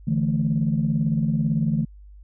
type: chord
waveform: sine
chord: D suspended second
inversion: none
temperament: equal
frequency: 146.83 / 164.81 / 220 Hz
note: D3 / E3 / A3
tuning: 0 / 0 / 0 cents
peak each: -23 dBFS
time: 0.07-1.85 s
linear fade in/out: 10 ms
effects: tanh soft clip ceiling -11 dBFS + added 50 Hz sine -42 dBFS peak until 2.23 s